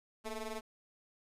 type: ring-modulated tone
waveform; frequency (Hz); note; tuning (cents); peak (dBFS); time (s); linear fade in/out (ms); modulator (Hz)
15% pulse; 220.1; A3; +1; -30; 0.24-0.61; 20; 210
effects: resampled to 32000 Hz